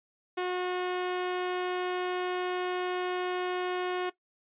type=tone; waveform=sawtooth; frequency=362.7 Hz; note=F#4; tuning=34 cents flat; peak=-25 dBFS; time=0.37-4.1 s; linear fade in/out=10 ms; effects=noise-tail reverb RT60 0.1 s tail -17 dB re dry + resampled to 8000 Hz